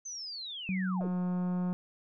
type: linear sweep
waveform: sine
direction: down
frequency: 6272 to 261.6 Hz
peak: -38 dBFS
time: 0.05-1.08 s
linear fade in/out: 10 ms
type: tone with pitch glide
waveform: sine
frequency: 187.6 to 180.06 Hz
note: F#3 to F#3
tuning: +24 to -47 cents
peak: -29 dBFS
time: 0.69-1.73 s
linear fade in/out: 0 ms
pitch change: -71 cents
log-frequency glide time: 0.82-1.19 s
type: click train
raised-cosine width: 1 ms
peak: -31 dBFS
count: 130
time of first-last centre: 1.01-1.727 s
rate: 180 Hz
effects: none